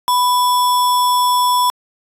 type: tone with sample-and-hold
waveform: sine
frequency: 990 Hz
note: B5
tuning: 4 cents sharp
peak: -11 dBFS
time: 0.08-1.7 s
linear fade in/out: 0 ms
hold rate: 4410 Hz
effects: resampled to 32000 Hz